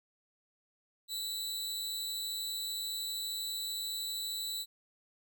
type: tone with amplitude modulation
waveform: sawtooth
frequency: 3951 Hz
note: B7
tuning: in tune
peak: -29 dBFS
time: 1.08-4.66 s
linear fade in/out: 50 ms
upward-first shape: sine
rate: 213 Hz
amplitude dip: 75%
effects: none